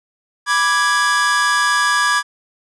45% pulse chord, G# diminished, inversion first, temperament equal, 987.8 / 1174.7 / 1661.2 Hz, B5 / D6 / G#6, 0 / 0 / 0 cents, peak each -22 / -18 / -16 dBFS, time 0.46-2.23 s, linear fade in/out 50 ms, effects resampled to 22050 Hz

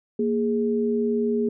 sine tone pair together, 233.1 / 415.3 Hz, A#3 / G#4, 0 / 0 cents, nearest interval minor seventh, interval 1000 cents, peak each -23 dBFS, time 0.19-1.49 s, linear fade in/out 5 ms, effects none

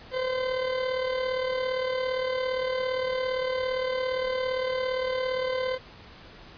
40% pulse tone with amplitude modulation, 514 Hz, C5, 31 cents flat, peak -23 dBFS, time 0.11-5.79 s, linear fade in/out 50 ms, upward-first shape sine, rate 37.5 Hz, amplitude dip 50%, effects pink hiss -48 dBFS RMS until 6.57 s + resampled to 11025 Hz

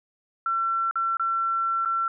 sine tone with dropouts, 1350 Hz, E6, 41 cents sharp, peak -22 dBFS, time 0.46-2.08 s, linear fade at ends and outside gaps 2 ms, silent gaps 0.911-0.956 / 1.17-1.196 / 1.85-1.857 s, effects none

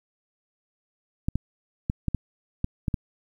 clicks, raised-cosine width 5 ms, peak -12 dBFS, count 8, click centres 1.285 / 1.356 / 1.899 / 2.083 / 2.147 / 2.644 / 2.882 / 2.942 s, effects 9-bit

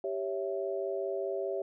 sine chord, C# diminished, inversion second, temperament equal, 392 / 554.4 / 659.3 Hz, G4 / C#5 / E5, 0 / 0 / 0 cents, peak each -34 / -36 / -37 dBFS, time 0.04-1.62 s, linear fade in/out 2 ms, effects none

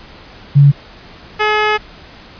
sine / 10% pulse tone pair in turn, 141.9 / 425.2 Hz, C#3 / G#4, +41 / +41 cents, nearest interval octave + perfect fifth, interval 1900 cents, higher second, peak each -3 dBFS, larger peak neither, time 0.55-0.72 / 1.39-1.78 s, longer second, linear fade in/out 20 ms, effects pink hiss -38 dBFS RMS until 2.39 s + resampled to 11025 Hz

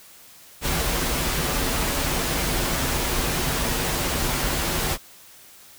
pink noise with comb filter, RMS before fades -24 dBFS, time 0.61-4.98 s, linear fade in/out 50 ms, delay 9.8 ms, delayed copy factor -0.5, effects white hiss -48 dBFS RMS until 5.78 s

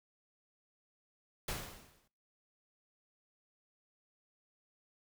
pink noise with exponential decay, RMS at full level -36 dBFS, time 1.48-2.08 s, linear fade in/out 5 ms, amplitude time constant 130 ms, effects noise-tail reverb RT60 0.5 s tail -23 dB re dry

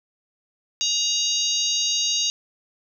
harmonic tone with a mistuned harmonic, 946 Hz, A#5, 25 cents sharp, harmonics 3 / 4 / 5 / 6 / 7, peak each -28 / -25 / -27 / -31 / -25 dBFS, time 0.81-2.3 s, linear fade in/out 0 ms, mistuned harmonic 7, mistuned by -45 cents, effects 9-bit

